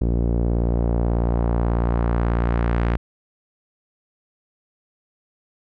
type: tone with low-pass filter sweep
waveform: sawtooth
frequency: 58.27 Hz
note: A#1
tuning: in tune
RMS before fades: -20 dBFS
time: 0.01-2.97 s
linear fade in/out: 5 ms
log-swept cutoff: 390 to 2000 Hz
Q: 1.1
effects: none